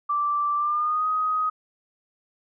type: tone with pitch glide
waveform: sine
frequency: 1171 to 1255 Hz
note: D6 to D#6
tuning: -5 to +15 cents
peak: -21 dBFS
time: 0.09-1.5 s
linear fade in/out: 10 ms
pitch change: +120 cents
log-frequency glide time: 0.56-1.07 s
effects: none